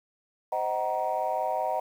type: chord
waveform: sine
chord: C half-diminished seventh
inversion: none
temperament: just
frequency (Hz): 523.3 / 627.9 / 753.5 / 941.9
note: C5 / Eb5 / Gb5 / Bb5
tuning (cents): 0 / +16 / +31 / +18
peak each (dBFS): -34 / -30 / -29 / -31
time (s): 0.52-1.8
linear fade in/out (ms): 5
effects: tanh soft clip ceiling -18 dBFS + 9-bit